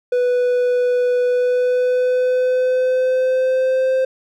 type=tone with pitch glide; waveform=triangle; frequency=493.9 to 522.1 Hz; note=B4 to C5; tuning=0 to -4 cents; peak=-12 dBFS; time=0.12-4.05 s; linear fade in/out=5 ms; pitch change=+96 cents; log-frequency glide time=1.25-3.94 s; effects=none